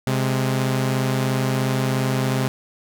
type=tone pair together; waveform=sawtooth; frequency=130.84 / 207.7 Hz; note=C3 / G#3; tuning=0 / 0 cents; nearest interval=minor sixth; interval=800 cents; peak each=-16 / -22 dBFS; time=0.07-2.48 s; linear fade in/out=0 ms; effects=none